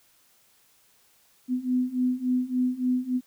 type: beating tone pair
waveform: sine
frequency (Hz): 250 / 253.5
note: B3 / B3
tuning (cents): +21 / +45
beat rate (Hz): 3.5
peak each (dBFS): -27 / -25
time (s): 1.48-3.21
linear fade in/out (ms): 50
effects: white hiss -62 dBFS RMS until 3.26 s